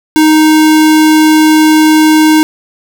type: tone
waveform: square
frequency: 311.1 Hz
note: D#4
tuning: in tune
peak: -4 dBFS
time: 0.16-2.43 s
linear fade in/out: 0 ms
effects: none